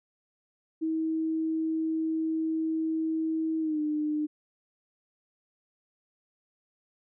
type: tone with pitch glide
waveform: sine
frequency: 320 to 302.2 Hz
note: D#4 to D4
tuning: +49 to +50 cents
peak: -26 dBFS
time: 0.81-4.27 s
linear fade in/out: 20 ms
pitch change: -99 cents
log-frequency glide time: 3.6-3.8 s
effects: none